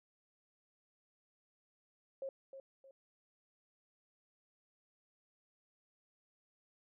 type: tone with echo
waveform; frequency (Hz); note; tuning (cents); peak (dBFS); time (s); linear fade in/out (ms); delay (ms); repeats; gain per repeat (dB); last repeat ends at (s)
sine; 540; C#5; -45; -39; 2.22-2.29; 2; 310; 2; -9; 2.91
effects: none